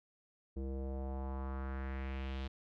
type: tone with low-pass filter sweep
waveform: square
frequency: 66.6 Hz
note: C2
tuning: 31 cents sharp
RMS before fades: -40 dBFS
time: 0.56-2.48 s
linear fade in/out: 10 ms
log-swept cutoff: 390 to 3700 Hz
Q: 2.3
effects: none